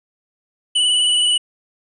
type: tone with vibrato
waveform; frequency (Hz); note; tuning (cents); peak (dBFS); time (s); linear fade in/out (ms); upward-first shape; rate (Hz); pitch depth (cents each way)
square; 2960; F#7; 0; -14; 0.75-1.38; 10; triangle; 19; 36
effects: resampled to 24000 Hz